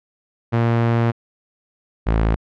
sawtooth tone pair in turn, 116.54 / 55 Hz, A#2 / A1, 0 / 0 cents, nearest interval octave + minor second, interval 1300 cents, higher first, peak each -11 dBFS, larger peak neither, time 0.52-1.12 / 2.06-2.36 s, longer first, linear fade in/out 20 ms, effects low-pass 2000 Hz 12 dB/octave

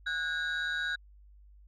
sine tone cluster, 1467 / 1624 / 3824 Hz, F#6 / G#6 / A#7, -15 / -39 / +43 cents, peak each -32 / -32 / -37 dBFS, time 0.06-0.96 s, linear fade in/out 10 ms, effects tanh soft clip ceiling -26 dBFS + added 50 Hz sine -53 dBFS peak until 1.67 s

